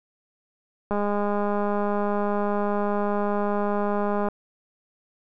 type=click train; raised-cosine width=1 ms; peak=-13 dBFS; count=693; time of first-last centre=0.91-4.286 s; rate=205 Hz; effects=none